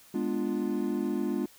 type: chord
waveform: triangle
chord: G# diminished seventh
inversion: none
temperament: equal with one note detuned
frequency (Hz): 207.7 / 246.9 / 295.2 / 349.2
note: G#3 / B3 / D4 / F4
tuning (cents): 0 / 0 / +9 / 0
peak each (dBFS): -31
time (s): 0.14-1.46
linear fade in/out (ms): 5
effects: white hiss -56 dBFS RMS until 1.58 s